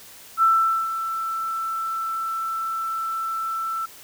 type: tone with ADSR envelope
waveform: sine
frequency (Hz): 1332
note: E6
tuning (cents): +18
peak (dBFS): -13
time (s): 0.37-3.86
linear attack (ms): 55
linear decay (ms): 450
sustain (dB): -11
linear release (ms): 10
effects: white hiss -45 dBFS RMS until 4.03 s